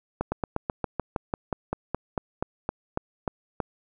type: slowing click train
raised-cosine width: 1 ms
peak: -12 dBFS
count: 18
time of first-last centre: 0.21-3.602 s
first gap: 110 ms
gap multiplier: 1.07
effects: none